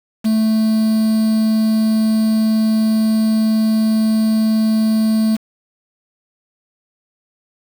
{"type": "tone with quantisation", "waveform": "triangle", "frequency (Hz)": 219.5, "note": "A3", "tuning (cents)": -4, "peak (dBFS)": -10, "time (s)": [0.24, 5.37], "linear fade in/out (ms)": 20, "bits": 5, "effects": []}